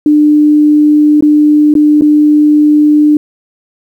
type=tone with dropouts; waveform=sine; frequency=299.2 Hz; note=D4; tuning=32 cents sharp; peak=-3 dBFS; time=0.06-3.17 s; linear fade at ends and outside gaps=2 ms; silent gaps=1.208-1.224 / 1.74-1.752 / 2.011-2.02 s; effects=7-bit